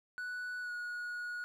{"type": "tone with pitch glide", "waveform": "triangle", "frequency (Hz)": [1480, 1452.1], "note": ["F#6", "F#6"], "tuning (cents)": [0, -33], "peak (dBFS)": -36, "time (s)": [0.18, 1.44], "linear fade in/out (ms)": 0, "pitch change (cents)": -33, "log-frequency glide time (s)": [0.61, 0.72], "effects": []}